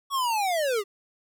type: linear sweep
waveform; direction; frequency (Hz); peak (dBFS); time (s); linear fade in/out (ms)
square; down; 1132 to 381.2; -24; 0.1-0.84; 50
effects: none